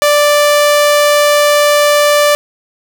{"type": "tone", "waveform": "sawtooth", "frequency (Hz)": 587.3, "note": "D5", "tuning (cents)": 0, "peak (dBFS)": -3, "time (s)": [0.02, 2.35], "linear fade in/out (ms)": 0, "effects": []}